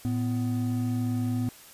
triangle tone pair together, 112.3 / 249.6 Hz, A2 / B3, +36 / +19 cents, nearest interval octave + major second, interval 1383 cents, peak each -26 dBFS, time 0.05-1.49 s, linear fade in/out 0 ms, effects white hiss -50 dBFS RMS until 1.73 s + resampled to 32000 Hz

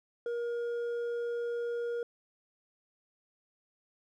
sine tone with hard clipping, 473.6 Hz, A#4, 27 cents sharp, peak -33 dBFS, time 0.26-2.03 s, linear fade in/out 2 ms, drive 4 dB, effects none

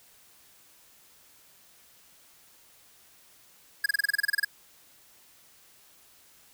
square tone bursts, 1661.2 Hz, G#6, in tune, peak -22 dBFS, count 13, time 3.84-4.448 s, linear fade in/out 5 ms, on 20 ms, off 29 ms, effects white hiss -58 dBFS RMS until 6.53 s

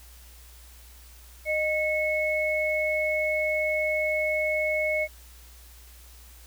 sine tone pair together, 616 / 2195 Hz, D#5 / C#7, -17 / -18 cents, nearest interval octave + minor seventh, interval 2199 cents, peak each -26 dBFS, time 1.45-5.08 s, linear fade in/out 50 ms, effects added 60 Hz sine -48 dBFS peak until 6.46 s + white hiss -53 dBFS RMS until 6.46 s

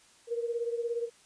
sine beating tone pair, 466.2 / 483.2 Hz, A#4 / B4, 0 / -38 cents, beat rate 17 Hz, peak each -31 / -36 dBFS, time 0.27-1.1 s, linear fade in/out 50 ms, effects white hiss -60 dBFS RMS until 1.25 s + resampled to 22050 Hz

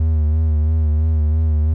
triangle tone with vibrato, 77.78 Hz, D#2, in tune, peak -11 dBFS, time 0-1.74 s, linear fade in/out 5 ms, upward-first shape sine, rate 3 Hz, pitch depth 47 cents each way, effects none

